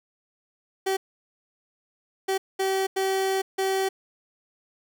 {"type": "tone bursts at uneven times", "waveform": "30% pulse", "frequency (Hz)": 384.1, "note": "G4", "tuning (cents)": -35, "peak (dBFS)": -20, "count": 5, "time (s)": [[0.86, 0.97], [2.28, 2.38], [2.59, 2.87], [2.96, 3.42], [3.58, 3.89]], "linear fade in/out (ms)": 10, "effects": []}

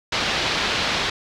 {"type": "low-pass noise", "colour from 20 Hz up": "white", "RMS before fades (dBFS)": -23, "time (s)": [0.12, 1.1], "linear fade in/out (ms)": 5, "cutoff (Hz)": 4400, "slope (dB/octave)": 24, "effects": []}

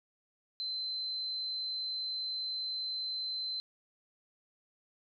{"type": "tone", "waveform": "sine", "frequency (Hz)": 4075, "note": "C8", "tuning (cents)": -47, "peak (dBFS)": -34, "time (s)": [0.6, 3.6], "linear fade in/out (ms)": 0, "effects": []}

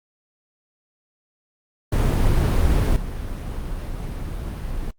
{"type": "noise with level steps", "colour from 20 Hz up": "brown", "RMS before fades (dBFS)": [-17, -28], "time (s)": [1.92, 4.91], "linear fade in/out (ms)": 5, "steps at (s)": 2.96, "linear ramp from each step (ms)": 2, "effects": ["Opus 32 kbps"]}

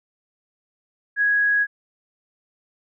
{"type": "tone", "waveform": "sine", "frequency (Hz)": 1661.2, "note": "G#6", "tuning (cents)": 0, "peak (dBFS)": -16, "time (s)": [1.16, 1.67], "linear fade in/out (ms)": 50, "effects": []}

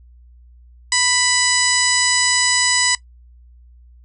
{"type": "harmonic tone with a mistuned harmonic", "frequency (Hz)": 990, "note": "B5", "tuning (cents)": 4, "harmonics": [1, 2, 3, 4, 5, 6, 7, 8, 9], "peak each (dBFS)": [-26, -20, -26, -25, -19, -27, -25, -20, -28], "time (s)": [0.92, 2.95], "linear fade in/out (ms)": 2, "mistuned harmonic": 5, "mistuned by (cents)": 18, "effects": ["noise-tail reverb RT60 0.1 s tail -19 dB re dry", "added 60 Hz sine -43 dBFS peak until 4.04 s"]}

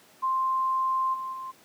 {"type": "tone with level steps", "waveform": "sine", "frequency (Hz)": 1050, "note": "C6", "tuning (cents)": 6, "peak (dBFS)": [-23, -31, -34], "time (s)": [0.22, 1.52], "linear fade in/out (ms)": 20, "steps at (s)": [1.13, 1.32], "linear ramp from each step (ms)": 20, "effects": ["pink hiss -56 dBFS RMS until 1.64 s", "high-pass 200 Hz 12 dB/octave"]}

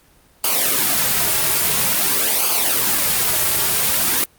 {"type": "noise with flanger", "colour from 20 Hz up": "white", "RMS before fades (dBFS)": -17, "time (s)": [0.44, 4.24], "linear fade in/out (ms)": 2, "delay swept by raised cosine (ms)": [0.53, 4.03], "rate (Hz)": 0.49, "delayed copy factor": -0.8, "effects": ["pink hiss -53 dBFS RMS until 4.38 s", "Opus 24 kbps"]}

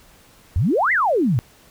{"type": "exponential two-way sweep", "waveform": "sine", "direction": "up then down", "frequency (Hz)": [73.42, 2140, 104.8], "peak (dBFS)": -15, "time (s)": [0.56, 1.39], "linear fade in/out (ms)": 0, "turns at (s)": 0.92, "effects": ["pink hiss -51 dBFS RMS until 1.7 s"]}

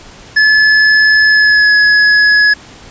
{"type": "tone with pitch glide", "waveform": "square", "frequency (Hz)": [1722, 1689.5], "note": ["A6", "G#6"], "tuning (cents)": [-38, 29], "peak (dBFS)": -6, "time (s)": [0.36, 2.54], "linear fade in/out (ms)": 10, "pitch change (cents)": -33, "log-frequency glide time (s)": [1.26, 1.74], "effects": ["pink hiss -36 dBFS RMS until 2.9 s", "resampled to 16000 Hz"]}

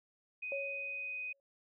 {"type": "tone", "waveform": "sine", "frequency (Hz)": 2500, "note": "D#7", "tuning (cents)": 8, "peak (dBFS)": -38, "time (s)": [0.42, 1.33], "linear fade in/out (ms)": 10}
{"type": "tone with exponential decay", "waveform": "sine", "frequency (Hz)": 554.4, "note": "C#5", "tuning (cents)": 0, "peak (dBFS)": -35, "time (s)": [0.52, 1.4], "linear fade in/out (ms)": 1, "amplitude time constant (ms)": 190}
{"effects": []}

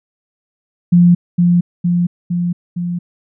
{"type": "tone with echo", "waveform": "sine", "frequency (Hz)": 174.8, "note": "F3", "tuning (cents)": 2, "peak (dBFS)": -5, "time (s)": [0.92, 1.15], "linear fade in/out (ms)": 10, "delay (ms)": 460, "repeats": 4, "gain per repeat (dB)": -3, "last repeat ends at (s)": 2.99, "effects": []}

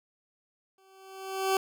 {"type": "tone with exponential growth", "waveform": "20% pulse", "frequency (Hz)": 383.6, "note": "G4", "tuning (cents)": -37, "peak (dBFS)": -17, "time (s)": [0.78, 1.57], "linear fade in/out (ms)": 2, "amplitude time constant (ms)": 170, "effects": []}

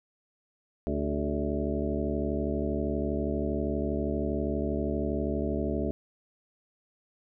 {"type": "harmonic tone with a mistuned harmonic", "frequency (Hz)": 72.5, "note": "D2", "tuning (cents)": -22, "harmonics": [1, 2, 3, 4, 5, 6, 8, 9], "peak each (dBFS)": [-33, -39, -33, -34, -35, -37, -38, -38], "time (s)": [0.87, 5.91], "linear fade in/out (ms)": 0, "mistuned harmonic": 5, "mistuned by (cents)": 65, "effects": []}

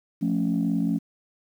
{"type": "chord", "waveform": "sine", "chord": "F augmented", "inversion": "none", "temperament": "equal", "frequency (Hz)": [174.61, 220, 277.2], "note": ["F3", "A3", "C#4"], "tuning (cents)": [0, 0, 0], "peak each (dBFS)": -25, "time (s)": [0.21, 0.99], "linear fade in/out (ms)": 20, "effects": ["tanh soft clip ceiling -15 dBFS", "9-bit"]}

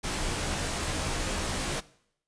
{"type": "noise with comb filter", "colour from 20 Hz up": "pink", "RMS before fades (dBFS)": -31, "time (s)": [0.03, 1.81], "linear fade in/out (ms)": 20, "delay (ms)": 18, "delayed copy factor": -0.95, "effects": ["noise-tail reverb RT60 0.7 s tail -20 dB re dry", "resampled to 22050 Hz"]}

